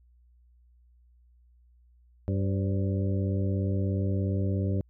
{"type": "harmonic tone with a mistuned harmonic", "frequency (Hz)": 97, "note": "G2", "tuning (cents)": -18, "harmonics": [1, 2, 3, 4, 5, 6], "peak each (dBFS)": [-26, -32, -36, -38, -40, -42], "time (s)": [2.28, 4.81], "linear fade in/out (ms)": 0, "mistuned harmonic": 5, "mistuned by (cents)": 70, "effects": ["added 60 Hz sine -57 dBFS peak until 4.89 s"]}